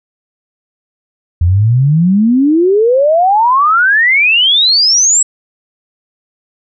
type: exponential sweep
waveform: sine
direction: up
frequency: 82.1 to 7860 Hz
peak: -6 dBFS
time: 1.41-5.23 s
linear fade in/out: 5 ms
effects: none